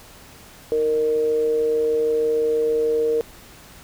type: tone with amplitude modulation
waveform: sine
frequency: 463.2 Hz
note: A#4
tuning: 11 cents flat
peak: -15 dBFS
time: 0.72-3.21 s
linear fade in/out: 0 ms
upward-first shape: sine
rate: 151 Hz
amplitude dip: 45%
effects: pink hiss -45 dBFS RMS until 3.83 s